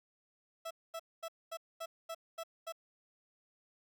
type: tone bursts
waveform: 30% pulse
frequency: 659.3 Hz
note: E5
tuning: in tune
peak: -37 dBFS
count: 8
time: 0.65-2.724 s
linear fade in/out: 10 ms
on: 58 ms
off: 230 ms
effects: none